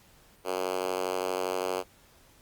5% pulse tone with high-pass filter, 92.5 Hz, F#2, in tune, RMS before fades -31 dBFS, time 0.44-1.84 s, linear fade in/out 50 ms, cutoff 420 Hz, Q 2.1, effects pink hiss -59 dBFS RMS until 2.41 s + Opus 48 kbps

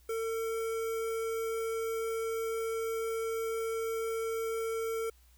square tone with notch filter, 451 Hz, A4, 43 cents sharp, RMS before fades -34 dBFS, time 0.09-5.1 s, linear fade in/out 5 ms, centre 4000 Hz, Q 1, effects added 60 Hz sine -59 dBFS peak until 5.37 s + white hiss -67 dBFS RMS until 5.37 s

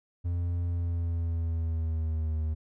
triangle tone with pitch glide, 86.8 to 78.23 Hz, F2 to D#2, -10 to +10 cents, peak -25 dBFS, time 0.24-2.55 s, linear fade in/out 20 ms, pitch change -180 cents, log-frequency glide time 0.65-2.38 s, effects none

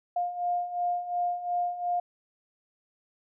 sine beating tone pair, 705 / 707.8 Hz, F5 / F5, +16 / +23 cents, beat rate 2.8 Hz, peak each -33 / -28 dBFS, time 0.16-2 s, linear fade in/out 5 ms, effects none

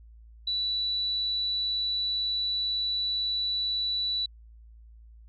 sine tone, 3951 Hz, B7, in tune, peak -26 dBFS, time 0.47-4.26 s, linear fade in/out 5 ms, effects added 56 Hz sine -48 dBFS peak until 5.28 s

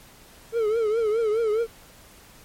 triangle tone with vibrato, 442.1 Hz, A4, 8 cents sharp, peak -18 dBFS, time 0.52-1.67 s, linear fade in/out 50 ms, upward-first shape triangle, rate 4.8 Hz, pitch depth 120 cents each way, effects pink hiss -50 dBFS RMS until 2.44 s + MP3 64 kbps

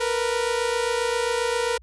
sawtooth tone pair together, 462.1 / 489.6 Hz, A#4 / B4, -15 / -15 cents, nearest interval minor second, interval 100 cents, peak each -21 dBFS, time 0-1.78 s, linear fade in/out 10 ms, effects added 60 Hz sine -47 dBFS peak until 1.82 s + resampled to 24000 Hz

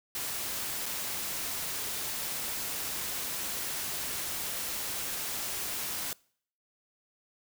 white noise with dropouts, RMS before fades -35 dBFS, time 0.15-6.13 s, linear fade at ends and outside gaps 1 ms, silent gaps 0.858-0.862 s, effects noise-tail reverb RT60 0.6 s tail -25 dB re dry

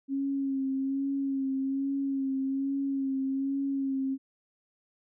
sine tone with vibrato, 271.7 Hz, C#4, 35 cents flat, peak -27 dBFS, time 0.08-4.18 s, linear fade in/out 50 ms, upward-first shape sine, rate 1.2 Hz, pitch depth 28 cents each way, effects none

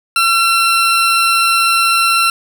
20% pulse tone, 1354 Hz, E6, 46 cents sharp, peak -5 dBFS, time 0.16-2.3 s, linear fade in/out 2 ms, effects none

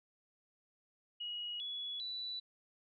sine tone with pitch steps, 2900 / 3389 / 3962 Hz, F#7 / G#7 / B7, -35 / +34 / +5 cents, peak -39 dBFS, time 1.2-2.4 s, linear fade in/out 10 ms, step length 400 ms, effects none

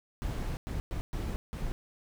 brown noise bursts at uneven times, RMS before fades -34 dBFS, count 5, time 0.22-0.57 / 0.67-0.8 / 0.91-1.01 / 1.13-1.36 / 1.53-1.72 s, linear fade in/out 0 ms, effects none

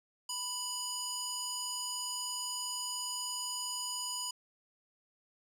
square tone with band-pass filter, 987 Hz, B5, 1 cent flat, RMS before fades -38 dBFS, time 0.29-4.31 s, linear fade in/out 5 ms, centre 6800 Hz, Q 1.6, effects none

